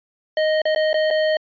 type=tone with dropouts; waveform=square; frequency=622.3 Hz; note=D#5; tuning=in tune; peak=-17 dBFS; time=0.37-1.37 s; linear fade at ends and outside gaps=2 ms; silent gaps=0.618-0.654 / 0.749-0.76 / 0.931-0.942 / 1.104-1.109 s; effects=resampled to 11025 Hz